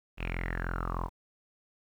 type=tone with low-pass filter sweep; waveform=sawtooth; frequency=43.25 Hz; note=F1; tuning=16 cents flat; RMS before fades=-34 dBFS; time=0.17-1.1 s; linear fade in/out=50 ms; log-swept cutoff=2700 to 950 Hz; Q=8.8; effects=10-bit